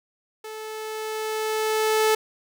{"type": "tone with level ramp", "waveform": "sawtooth", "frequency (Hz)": 435.3, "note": "A4", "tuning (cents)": -19, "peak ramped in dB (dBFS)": [-31, -13], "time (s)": [0.44, 2.15], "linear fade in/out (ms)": 5, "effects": []}